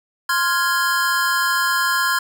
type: chord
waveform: square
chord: F minor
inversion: second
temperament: equal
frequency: 1046.5 / 1396.9 / 1661.2 Hz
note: C6 / F6 / Ab6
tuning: 0 / 0 / 0 cents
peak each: -22 dBFS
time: 0.29-2.19 s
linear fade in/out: 5 ms
effects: 8-bit